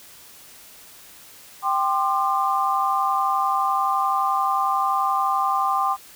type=chord; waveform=sine; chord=G suspended fourth; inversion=none; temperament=equal with one note detuned; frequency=784 / 1046.5 / 1198 Hz; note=G5 / C6 / D6; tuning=0 / 0 / +34 cents; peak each=-23 dBFS; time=1.62-5.97 s; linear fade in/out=50 ms; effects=white hiss -46 dBFS RMS until 6.15 s